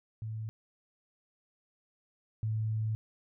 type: tone pair in turn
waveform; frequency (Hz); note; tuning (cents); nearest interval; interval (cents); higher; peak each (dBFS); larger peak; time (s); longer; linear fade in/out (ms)
sine; 110 / 109.51; A2 / A2; 0 / -8; unison; 8; first; -35 / -29; second; 0.22-0.49 / 2.43-2.95; second; 0
effects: none